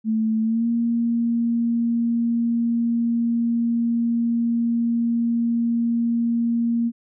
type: tone with pitch glide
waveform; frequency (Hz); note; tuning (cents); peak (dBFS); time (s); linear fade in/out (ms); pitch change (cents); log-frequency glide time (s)
sine; 220.5 to 233.6; A3 to A#3; +4 to +4; -18; 0.04-6.92; 50; +100; 0.42-0.67
effects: none